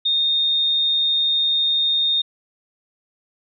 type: tone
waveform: sine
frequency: 3674 Hz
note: A#7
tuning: 26 cents flat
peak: -16 dBFS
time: 0.05-2.22 s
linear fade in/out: 10 ms
effects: none